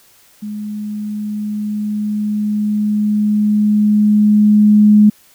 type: tone with level ramp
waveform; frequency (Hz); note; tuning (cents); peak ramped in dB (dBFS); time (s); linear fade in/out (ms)
sine; 210; G#3; +19; -22 to -4; 0.42-5.1; 10
effects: white hiss -49 dBFS RMS until 5.34 s